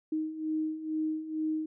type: beating tone pair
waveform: sine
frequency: 311.1 / 313.3 Hz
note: D#4 / D#4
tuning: 0 / +12 cents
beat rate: 2.2 Hz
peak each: -36 / -31 dBFS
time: 0.12-1.66 s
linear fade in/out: 5 ms
effects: none